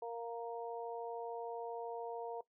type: harmonic tone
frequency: 233.1 Hz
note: A#3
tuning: in tune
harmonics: 2 / 3 / 4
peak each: -42 / -46 / -47 dBFS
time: 0.02-2.41 s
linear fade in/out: 5 ms
effects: noise-tail reverb RT60 0.1 s tail -18 dB re dry